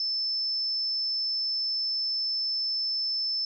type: tone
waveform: sine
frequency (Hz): 5274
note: E8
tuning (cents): 0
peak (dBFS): -26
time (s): 0-3.45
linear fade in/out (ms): 2
effects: none